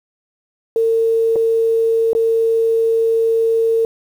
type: tone with dropouts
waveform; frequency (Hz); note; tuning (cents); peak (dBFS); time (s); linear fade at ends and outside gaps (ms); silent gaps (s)
sine; 453.5; A#4; -48; -12; 0.76-3.85; 1; 1.358-1.362 / 2.132-2.15
effects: 7-bit